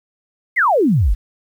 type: exponential sweep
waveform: sine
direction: down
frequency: 2217 to 38.89 Hz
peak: -11 dBFS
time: 0.56-1.15 s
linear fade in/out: 20 ms
effects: 8-bit